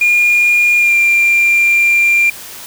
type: tone with pitch glide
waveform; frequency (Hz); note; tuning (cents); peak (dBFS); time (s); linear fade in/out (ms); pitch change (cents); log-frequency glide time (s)
sine; 2421 to 2382; D#7 to D7; -48 to +24; -6; 0.01-2.3; 5; -28; 0.77-0.95
effects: tanh soft clip ceiling -5 dBFS + white hiss -31 dBFS RMS until 2.66 s